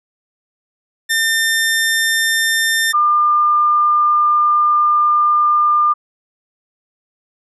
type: tone pair in turn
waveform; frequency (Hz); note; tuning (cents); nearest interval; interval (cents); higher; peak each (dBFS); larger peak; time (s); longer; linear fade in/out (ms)
sawtooth / sine; 1800 / 1201.4; A6 / D6; +39 / +39; perfect fifth; 700; first; -10; neither; 1.09-2.93 / 2.93-5.94; second; 20
effects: none